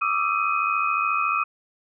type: tone cluster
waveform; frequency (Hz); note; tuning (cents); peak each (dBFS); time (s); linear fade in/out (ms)
sine; 1157 / 1231 / 1334 / 2512; D6 / D#6 / E6 / D#7; -26 / -19 / +20 / +16; -26; 0.01-1.44; 10
effects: none

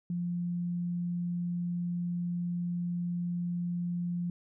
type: tone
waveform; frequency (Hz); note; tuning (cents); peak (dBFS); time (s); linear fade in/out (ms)
sine; 174.61; F3; 0; -30; 0.1-4.3; 2
effects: none

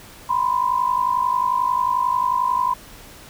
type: tone pair together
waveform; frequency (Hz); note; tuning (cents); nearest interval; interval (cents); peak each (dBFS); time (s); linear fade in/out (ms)
sine; 978.8 / 1030; B5 / C6; -16 / -28; minor second; 88; -20; 0.29-2.74; 10
effects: pink hiss -43 dBFS RMS until 3.29 s

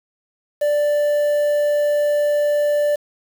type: tone with quantisation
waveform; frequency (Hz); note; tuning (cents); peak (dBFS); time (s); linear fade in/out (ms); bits
triangle; 587.3; D5; 0; -13; 0.61-2.96; 10; 6
effects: none

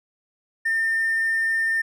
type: tone with hard clipping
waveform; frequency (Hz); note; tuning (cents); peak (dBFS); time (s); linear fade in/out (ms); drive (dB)
triangle; 1806; A6; +45; -20; 0.65-1.82; 10; 4
effects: none

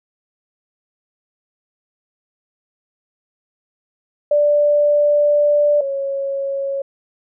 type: tone pair in turn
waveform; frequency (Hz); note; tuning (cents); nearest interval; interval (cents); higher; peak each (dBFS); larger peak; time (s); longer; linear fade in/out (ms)
sine; 587.3 / 550.8; D5 / C#5; 0 / -11; minor second; 111; first; -11 / -19; first; 4.31-5.81 / 5.81-6.82; first; 5
effects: none

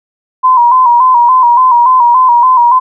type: tone with vibrato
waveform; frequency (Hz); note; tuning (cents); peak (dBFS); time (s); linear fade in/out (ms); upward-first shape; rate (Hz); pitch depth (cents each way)
sine; 987.8; B5; 0; -3; 0.43-2.8; 20; square; 3.5; 62
effects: none

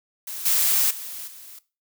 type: noise with level steps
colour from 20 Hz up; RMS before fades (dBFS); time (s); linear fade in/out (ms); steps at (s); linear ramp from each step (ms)
blue; -33 / -20 / -35 / -43; 0.27-1.59; 5; 0.45 / 0.9 / 1.27; 10
effects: noise-tail reverb RT60 0.3 s tail -18 dB re dry

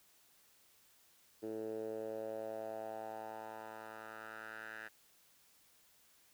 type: tone with band-pass filter sweep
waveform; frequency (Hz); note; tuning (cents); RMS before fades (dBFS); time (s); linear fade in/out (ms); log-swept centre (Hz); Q
10% pulse; 110; A2; 0; -45; 1.42-4.89; 20; 380 to 1700; 3.6
effects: white hiss -68 dBFS RMS until 6.33 s

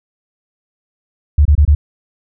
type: tone bursts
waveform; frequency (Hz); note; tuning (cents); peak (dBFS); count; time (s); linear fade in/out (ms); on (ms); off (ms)
sine; 73.42; D2; 0; -5; 4; 1.38-1.75; 5; 73; 26
effects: none

